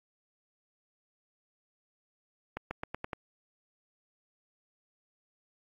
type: accelerating click train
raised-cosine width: 0.5 ms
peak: -20 dBFS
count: 6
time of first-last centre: 2.57-3.132 s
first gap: 140 ms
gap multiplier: 0.89
effects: AAC 48 kbps